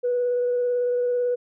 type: tone with vibrato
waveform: sine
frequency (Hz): 490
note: B4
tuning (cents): -14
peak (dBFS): -19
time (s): 0.03-1.36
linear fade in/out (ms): 20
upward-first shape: square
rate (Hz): 18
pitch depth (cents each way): 9
effects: tanh soft clip ceiling -16 dBFS